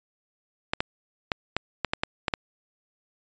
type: clicks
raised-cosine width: 0.3 ms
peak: -8 dBFS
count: 9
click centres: 0.735 / 0.805 / 1.318 / 1.566 / 1.847 / 1.935 / 2.035 / 2.282 / 2.338 s
effects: resampled to 16000 Hz